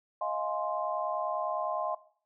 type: chord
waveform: sine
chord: F minor seventh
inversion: third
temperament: just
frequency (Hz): 628.6 / 698.5 / 838.1 / 1047.7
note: Eb5 / F5 / Ab5 / C6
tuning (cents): +18 / 0 / +16 / +2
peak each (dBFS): -35 / -35 / -38 / -34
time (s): 0.21-1.95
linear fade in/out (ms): 5
effects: noise-tail reverb RT60 0.5 s tail -18 dB re dry